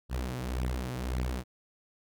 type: beating tone pair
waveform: sawtooth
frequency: 61.74 / 63.54 Hz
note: B1 / B1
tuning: 0 / +50 cents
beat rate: 1.8 Hz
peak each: -30 / -30 dBFS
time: 0.09-1.44 s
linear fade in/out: 50 ms
effects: none